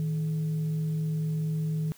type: tone with frequency modulation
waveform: sine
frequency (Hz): 157.1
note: D#3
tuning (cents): +17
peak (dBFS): -26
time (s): 0-1.92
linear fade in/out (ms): 0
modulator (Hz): 270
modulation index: 0.21
effects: white hiss -56 dBFS RMS until 1.97 s

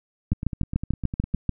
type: two click trains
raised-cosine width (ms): 5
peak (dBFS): -17 / -10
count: 11 / 9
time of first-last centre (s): 0.33-1.341 / 0.32-1.493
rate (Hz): 9.89 / 6.82
effects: none

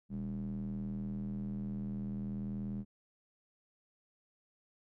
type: tone with band-pass filter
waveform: square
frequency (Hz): 40.15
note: E1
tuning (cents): -45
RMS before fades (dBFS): -39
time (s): 0.09-2.85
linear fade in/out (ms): 50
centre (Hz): 180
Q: 7.5
effects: none

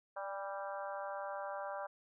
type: harmonic tone with a mistuned harmonic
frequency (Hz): 196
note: G3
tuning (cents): 0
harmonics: 3 / 4 / 5 / 6 / 7 / 8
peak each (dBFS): -43 / -45 / -47 / -49 / -50 / -51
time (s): 0.16-1.87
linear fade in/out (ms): 10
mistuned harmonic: 4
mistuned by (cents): +31
effects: none

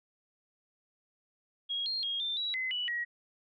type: tone with pitch steps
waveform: sine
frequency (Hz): 3289 / 4218 / 3264 / 3573 / 3894 / 2042 / 2954 / 1906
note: G#7 / C8 / G#7 / A7 / B7 / C7 / F#7 / A#6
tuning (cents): -18 / +13 / -31 / +26 / -25 / -43 / -3 / +38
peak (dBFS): -31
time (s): 1.69-3.05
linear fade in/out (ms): 20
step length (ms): 170
effects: none

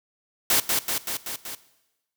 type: noise with echo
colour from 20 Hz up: white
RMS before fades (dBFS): -20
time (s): 0.5-0.6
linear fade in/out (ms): 2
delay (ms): 190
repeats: 5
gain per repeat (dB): -3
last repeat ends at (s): 1.55
effects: noise-tail reverb RT60 1.0 s tail -17 dB re dry + high-pass 100 Hz 12 dB/octave

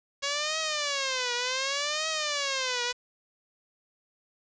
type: tone with vibrato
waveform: 5% pulse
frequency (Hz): 554.4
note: C#5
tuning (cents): 0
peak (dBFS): -16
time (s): 0.22-2.93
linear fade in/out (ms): 20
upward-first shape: triangle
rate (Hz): 0.67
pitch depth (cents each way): 250
effects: resampled to 16000 Hz + 8-bit

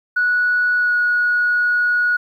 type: tone with pitch glide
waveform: sine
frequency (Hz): 1469 to 1456.3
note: F#6 to F#6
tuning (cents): -13 to -28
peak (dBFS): -13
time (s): 0.16-2.17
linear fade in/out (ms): 10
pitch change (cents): -15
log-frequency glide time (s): 0.77-0.94
effects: tanh soft clip ceiling -9 dBFS + 9-bit

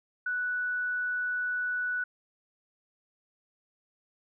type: tone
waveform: sine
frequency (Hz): 1480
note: F#6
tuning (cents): 0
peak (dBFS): -28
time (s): 0.26-2.04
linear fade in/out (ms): 5
effects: none

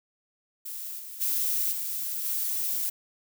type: noise with level steps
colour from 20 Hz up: violet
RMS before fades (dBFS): -37 / -41 / -27 / -32 / -29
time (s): 0.65-2.9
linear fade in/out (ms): 10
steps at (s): 0.98 / 1.2 / 1.71 / 2.24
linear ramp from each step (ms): 20
effects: none

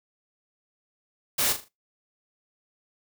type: noise with echo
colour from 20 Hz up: white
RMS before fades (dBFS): -24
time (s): 1.38-1.53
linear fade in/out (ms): 10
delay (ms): 39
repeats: 4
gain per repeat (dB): -9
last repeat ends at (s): 1.686
effects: noise-tail reverb RT60 0.2 s tail -20 dB re dry

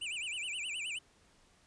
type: tone with vibrato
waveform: square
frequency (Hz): 2653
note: E7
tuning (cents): +10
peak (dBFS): -37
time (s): 0.01-0.99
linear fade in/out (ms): 10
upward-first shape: sine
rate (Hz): 9.5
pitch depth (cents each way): 230
effects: pink hiss -66 dBFS RMS until 1.66 s + resampled to 22050 Hz

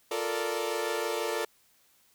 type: chord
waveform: sawtooth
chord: Bb major seventh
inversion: second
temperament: equal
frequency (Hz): 349.2 / 440 / 466.2 / 587.3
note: F4 / A4 / Bb4 / D5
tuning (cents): 0 / 0 / 0 / 0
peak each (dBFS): -33 / -29 / -31 / -32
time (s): 0.11-1.45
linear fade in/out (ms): 5
effects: white hiss -65 dBFS RMS until 2.14 s

